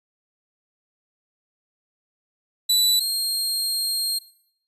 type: tone pair in turn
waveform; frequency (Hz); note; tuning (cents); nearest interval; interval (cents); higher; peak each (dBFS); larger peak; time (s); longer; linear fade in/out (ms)
sawtooth; 3964 / 4216; B7 / C8; +6 / +12; minor second; 106; second; -13 / -19; first; 2.69-3 / 3-4.19; second; 10
effects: noise-tail reverb RT60 0.7 s tail -20 dB re dry + resampled to 32000 Hz